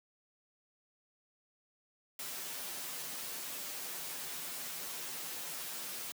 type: noise with comb filter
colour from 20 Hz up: white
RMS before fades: -42 dBFS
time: 2.19-6.12 s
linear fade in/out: 2 ms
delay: 9.4 ms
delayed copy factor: -0.75
effects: high-pass 150 Hz 12 dB/octave